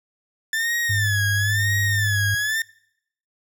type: tone with vibrato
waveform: 40% pulse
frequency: 1760 Hz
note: A6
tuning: in tune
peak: -20 dBFS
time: 0.53-2.62 s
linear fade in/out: 2 ms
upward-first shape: sine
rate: 1 Hz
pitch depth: 120 cents each way
type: tone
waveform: sine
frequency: 101.6 Hz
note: G#2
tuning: 38 cents flat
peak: -21 dBFS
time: 0.89-2.35 s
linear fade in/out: 10 ms
effects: noise-tail reverb RT60 0.7 s tail -23 dB re dry